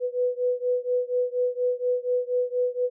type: beating tone pair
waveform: sine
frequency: 493.9 / 498.1 Hz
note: B4 / B4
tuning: 0 / +15 cents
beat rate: 4.2 Hz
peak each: -25 / -26 dBFS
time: 0-2.9 s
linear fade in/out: 50 ms
effects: none